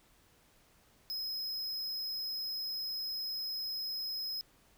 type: tone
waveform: square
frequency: 5110 Hz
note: D#8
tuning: 45 cents sharp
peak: -36 dBFS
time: 1.1-4.41 s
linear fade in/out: 0 ms
effects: pink hiss -66 dBFS RMS until 4.77 s